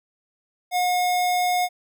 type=tone; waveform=square; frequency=721 Hz; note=F#5; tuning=45 cents flat; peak=-20 dBFS; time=0.71-1.69 s; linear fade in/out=50 ms; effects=none